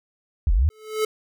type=linear two-way sweep; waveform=sine; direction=down then up; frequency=85.4 to 36.71 to 85.4 Hz; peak=-15 dBFS; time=0.47-0.69 s; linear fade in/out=0 ms; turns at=0.52 s
type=tone with exponential growth; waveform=square; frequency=432.9 Hz; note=A4; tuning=28 cents flat; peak=-18 dBFS; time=0.7-1.05 s; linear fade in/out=5 ms; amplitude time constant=76 ms
effects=none